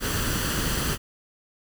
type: noise with comb filter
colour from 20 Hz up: pink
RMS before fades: -26 dBFS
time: 0-0.98 s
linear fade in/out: 50 ms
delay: 0.66 ms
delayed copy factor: +0.55
effects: none